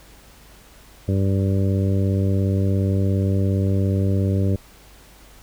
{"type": "harmonic tone", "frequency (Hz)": 97.2, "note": "G2", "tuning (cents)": -14, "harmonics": [1, 2, 3, 4, 5, 6], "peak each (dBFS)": [-18, -24, -28, -30, -32, -34], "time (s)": [1.08, 4.56], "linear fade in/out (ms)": 5, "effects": ["added 50 Hz sine -49 dBFS peak until 5.42 s", "pink hiss -49 dBFS RMS until 5.42 s"]}